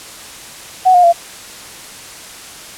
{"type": "tone with pitch steps", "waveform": "sine", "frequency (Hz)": [743, 713.1, 684.5], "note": ["F#5", "F5", "F5"], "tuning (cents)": [7, 36, -35], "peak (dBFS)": -5, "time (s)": [0.85, 1.129], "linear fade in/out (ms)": 20, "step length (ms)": 93, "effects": ["white hiss -33 dBFS RMS until 2.77 s", "low-pass 10000 Hz 12 dB/octave"]}